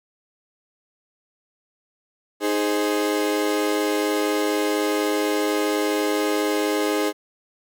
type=chord; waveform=35% pulse; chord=Ab major; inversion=second; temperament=equal; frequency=311.1 / 415.3 / 523.3 Hz; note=Eb4 / Ab4 / C5; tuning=0 / 0 / 0 cents; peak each=-22 / -22 / -26 dBFS; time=2.4-7.13 s; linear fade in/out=50 ms; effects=none